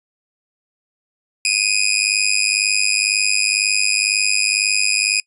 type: tone with amplitude modulation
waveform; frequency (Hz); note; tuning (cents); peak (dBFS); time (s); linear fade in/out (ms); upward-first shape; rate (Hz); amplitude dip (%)
15% pulse; 2489; D#7; 0; -4; 1.45-5.2; 2; sine; 102; 90
effects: noise-tail reverb RT60 0.1 s tail -26 dB re dry + resampled to 24000 Hz